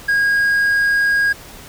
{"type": "tone", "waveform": "triangle", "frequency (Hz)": 1635, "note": "G#6", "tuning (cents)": -28, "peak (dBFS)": -11, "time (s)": [0.08, 1.33], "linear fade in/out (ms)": 10, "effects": ["pink hiss -38 dBFS RMS until 1.68 s"]}